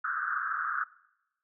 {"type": "band-pass noise", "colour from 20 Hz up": "pink", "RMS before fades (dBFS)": -32, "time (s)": [0.04, 0.84], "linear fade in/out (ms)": 5, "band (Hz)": [1200, 1600], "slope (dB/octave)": 96, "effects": ["noise-tail reverb RT60 0.9 s tail -22 dB re dry"]}